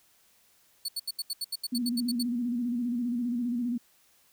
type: tone bursts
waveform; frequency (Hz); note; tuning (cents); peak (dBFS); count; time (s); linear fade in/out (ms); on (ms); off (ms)
sawtooth; 4442; C#8; +3; -27; 13; 0.85-2.229; 5; 35; 77
type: tone with vibrato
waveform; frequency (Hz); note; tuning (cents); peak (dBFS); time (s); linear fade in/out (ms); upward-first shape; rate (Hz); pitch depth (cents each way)
sine; 241; B3; -42; -27; 1.72-3.78; 10; square; 15; 53
effects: white hiss -64 dBFS RMS until 4.32 s